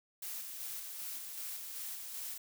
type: noise with tremolo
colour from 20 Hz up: blue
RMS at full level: -42 dBFS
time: 0.22-2.38 s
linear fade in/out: 5 ms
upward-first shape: square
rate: 2.6 Hz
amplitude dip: 30%
effects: none

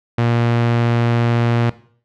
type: tone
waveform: sawtooth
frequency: 118 Hz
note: A#2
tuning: 22 cents sharp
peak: -10 dBFS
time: 0.18-1.7 s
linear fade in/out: 5 ms
effects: noise-tail reverb RT60 0.5 s tail -17 dB re dry + low-pass 3000 Hz 12 dB/octave

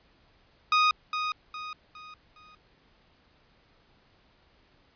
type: tone with echo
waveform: sawtooth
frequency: 1244.5 Hz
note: D#6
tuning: in tune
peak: -16 dBFS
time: 0.72-0.91 s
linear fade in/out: 2 ms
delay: 410 ms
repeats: 4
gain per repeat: -8 dB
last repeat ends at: 2.55 s
effects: pink hiss -63 dBFS RMS until 4.95 s + resampled to 11025 Hz

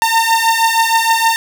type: beating tone pair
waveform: sawtooth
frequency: 905 / 911.4 Hz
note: A5 / A#5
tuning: +48 / -39 cents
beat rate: 6.4 Hz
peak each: -10 dBFS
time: 0.02-1.36 s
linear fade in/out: 0 ms
effects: none

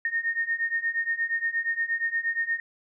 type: beating tone pair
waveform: sine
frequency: 1835 / 1843.5 Hz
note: A#6 / A#6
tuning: -28 / -20 cents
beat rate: 8.5 Hz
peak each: -29 / -27 dBFS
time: 0.05-2.6 s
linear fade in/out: 2 ms
effects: none

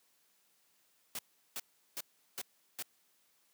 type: noise bursts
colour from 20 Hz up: white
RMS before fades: -40 dBFS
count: 5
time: 1.15-2.825 s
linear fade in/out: 2 ms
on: 39 ms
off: 370 ms
effects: white hiss -72 dBFS RMS until 3.53 s + high-pass 150 Hz 12 dB/octave

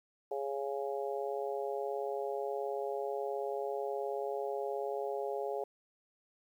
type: harmonic tone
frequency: 138.59 Hz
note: C#3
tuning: in tune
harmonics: 3 / 4 / 5 / 6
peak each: -37 / -39 / -41 / -43 dBFS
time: 0.31-5.64 s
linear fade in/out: 5 ms
effects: 11-bit

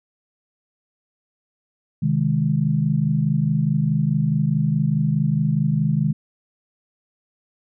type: chord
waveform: sine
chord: Ab major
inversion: first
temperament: equal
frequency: 130.81 / 155.56 / 207.7 Hz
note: C3 / Eb3 / Ab3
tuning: 0 / 0 / 0 cents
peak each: -23 / -19 / -23 dBFS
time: 2.02-6.13 s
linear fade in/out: 10 ms
effects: none

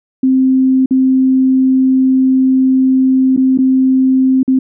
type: tone with dropouts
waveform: sine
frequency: 261.6 Hz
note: C4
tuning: in tune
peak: -7 dBFS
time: 0.23-4.59 s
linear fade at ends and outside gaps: 5 ms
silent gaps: 0.86-0.908 / 3.365-3.374 / 3.576-3.586 / 4.431-4.478 s
effects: none

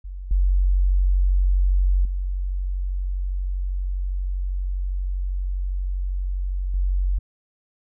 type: tone with level steps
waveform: sine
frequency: 46.25 Hz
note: F#1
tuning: in tune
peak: -30 / -15 / -22 / -18 dBFS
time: 0.04-7.19 s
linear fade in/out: 10 ms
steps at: 0.31 / 2.05 / 6.74 s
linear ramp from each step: 2 ms
effects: none

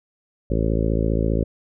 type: harmonic tone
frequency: 55 Hz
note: A1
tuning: in tune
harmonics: 1 / 2 / 3 / 4 / 5 / 6 / 7 / 8 / 9 / 10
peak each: -22 / -25 / -27 / -28 / -29 / -30 / -30 / -31 / -32 / -32 dBFS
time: 0.5-1.44 s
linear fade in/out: 5 ms
effects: none

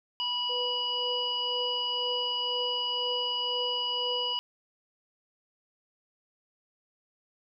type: harmonic tone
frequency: 977 Hz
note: B5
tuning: 19 cents flat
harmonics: 1 / 3 / 5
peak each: -36 / -29 / -38 dBFS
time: 0.2-4.39 s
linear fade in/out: 0 ms
type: tone with tremolo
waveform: sine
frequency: 493.9 Hz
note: B4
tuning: in tune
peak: -32 dBFS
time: 0.49-4.34 s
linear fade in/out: 10 ms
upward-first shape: triangle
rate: 2 Hz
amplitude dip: 85%
effects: none

